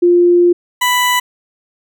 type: tone pair in turn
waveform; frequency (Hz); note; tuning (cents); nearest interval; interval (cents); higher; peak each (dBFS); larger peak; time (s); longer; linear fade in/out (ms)
sine / 20% pulse; 350.3 / 990.8; F4 / B5; +5 / +5; octave + tritone; 1800; second; -6; neither; 0.02-0.53 / 0.81-1.2; first; 10
effects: none